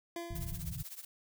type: tone with exponential decay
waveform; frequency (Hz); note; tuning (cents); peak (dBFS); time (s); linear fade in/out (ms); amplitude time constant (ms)
25% pulse; 340.8; F4; -42; -33; 0.16-0.85; 2; 150
type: low-pass noise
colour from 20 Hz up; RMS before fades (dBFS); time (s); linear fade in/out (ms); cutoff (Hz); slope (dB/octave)
white; -40; 0.3-0.83; 10; 170; 96
type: noise with tremolo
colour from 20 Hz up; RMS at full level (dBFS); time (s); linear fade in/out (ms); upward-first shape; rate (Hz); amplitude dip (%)
blue; -43; 0.35-1.05; 5; triangle; 16; 90
effects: none